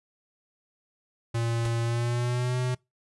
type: tone with pitch glide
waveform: square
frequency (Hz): 116.3 to 126.1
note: A#2 to B2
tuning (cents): -4 to +36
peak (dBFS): -26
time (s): 1.34-2.75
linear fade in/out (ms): 10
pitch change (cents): +140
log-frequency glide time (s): 1.83-2.58
type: noise with exponential decay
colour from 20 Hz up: pink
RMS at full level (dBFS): -33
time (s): 1.65-1.73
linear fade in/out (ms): 1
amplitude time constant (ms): 17
effects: noise-tail reverb RT60 0.2 s tail -23 dB re dry + resampled to 24000 Hz